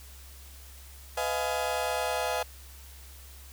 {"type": "chord", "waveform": "35% pulse", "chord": "F half-diminished seventh", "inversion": "second", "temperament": "just", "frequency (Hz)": [502.9, 628.6, 698.5, 838.1], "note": ["Cb5", "Eb5", "F5", "Ab5"], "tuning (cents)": [31, 18, 0, 16], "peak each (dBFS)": -32, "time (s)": [1.17, 2.43], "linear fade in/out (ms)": 5, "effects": ["added 67 Hz sine -47 dBFS peak until 3.52 s", "white hiss -52 dBFS RMS until 3.52 s"]}